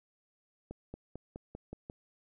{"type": "accelerating click train", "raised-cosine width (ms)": 2, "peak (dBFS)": -29, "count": 7, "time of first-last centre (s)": [0.71, 1.899], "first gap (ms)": 230, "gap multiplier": 0.94, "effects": []}